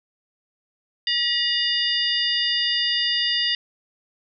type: harmonic tone with a mistuned harmonic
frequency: 960 Hz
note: B5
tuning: 49 cents flat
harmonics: 2 / 3 / 4 / 5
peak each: -27 / -24 / -25 / -25 dBFS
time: 1.07-3.55 s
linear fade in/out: 2 ms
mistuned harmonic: 4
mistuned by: -110 cents
effects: none